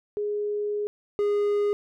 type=tone pair in turn; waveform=sine / triangle; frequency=415.3 / 411.2 Hz; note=G#4 / G#4; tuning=0 / -17 cents; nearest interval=unison; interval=17 cents; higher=first; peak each=-25 / -19 dBFS; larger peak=second; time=0.17-0.87 / 1.19-1.73 s; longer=first; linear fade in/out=0 ms; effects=none